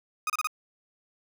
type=tone bursts; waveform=30% pulse; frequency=1244.5 Hz; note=D#6; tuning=in tune; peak=-23 dBFS; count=4; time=0.27-0.472 s; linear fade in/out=2 ms; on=28 ms; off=30 ms; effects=none